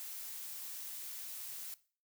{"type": "noise", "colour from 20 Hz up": "blue", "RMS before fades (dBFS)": -45, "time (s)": [0, 1.74], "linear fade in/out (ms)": 0, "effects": ["noise-tail reverb RT60 0.4 s tail -18 dB re dry"]}